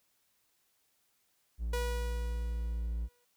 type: tone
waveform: triangle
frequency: 57.3 Hz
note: A#1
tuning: 29 cents flat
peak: -30 dBFS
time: 1.58-3.09 s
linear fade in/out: 50 ms
type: tone with exponential decay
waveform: sawtooth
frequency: 485.8 Hz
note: B4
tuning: 29 cents flat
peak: -29 dBFS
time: 1.73-3.25 s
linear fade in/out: 5 ms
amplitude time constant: 330 ms
effects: white hiss -74 dBFS RMS until 3.36 s